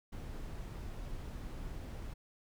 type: noise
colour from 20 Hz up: brown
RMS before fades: -43 dBFS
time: 0.12-2.14 s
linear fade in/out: 10 ms
effects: none